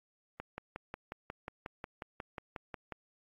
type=click train; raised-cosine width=0.5 ms; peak=-25 dBFS; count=15; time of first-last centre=0.4-2.923 s; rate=5.55 Hz; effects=AAC 48 kbps